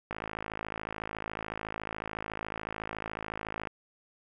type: click train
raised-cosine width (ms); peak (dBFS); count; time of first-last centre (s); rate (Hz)
0.5; -20; 193; 0.11-3.672; 53.9
effects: none